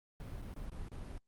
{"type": "noise with dropouts", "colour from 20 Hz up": "brown", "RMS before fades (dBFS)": -44, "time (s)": [0.2, 1.18], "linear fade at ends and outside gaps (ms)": 1, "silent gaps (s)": [[0.418, 0.422], [0.54, 0.563], [0.698, 0.718], [0.885, 0.917]], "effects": ["Opus 32 kbps"]}